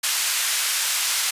white band-pass noise, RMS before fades -23 dBFS, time 0.03-1.31 s, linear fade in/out 10 ms, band 1300 to 9700 Hz, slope 12 dB/octave, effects resampled to 32000 Hz

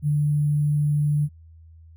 sine tone with sample-and-hold, 147.8 Hz, D3, 11 cents sharp, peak -18 dBFS, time 0.02-1.29 s, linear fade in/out 50 ms, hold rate 11025 Hz, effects added 81 Hz sine -45 dBFS peak until 1.96 s

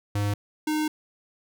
square tone pair in turn, 102.4 / 306.9 Hz, G#2 / D#4, -24 / -24 cents, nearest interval octave + perfect fifth, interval 1900 cents, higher second, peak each -24 dBFS, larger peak neither, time 0.15-0.34 / 0.67-0.88 s, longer second, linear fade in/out 5 ms, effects none

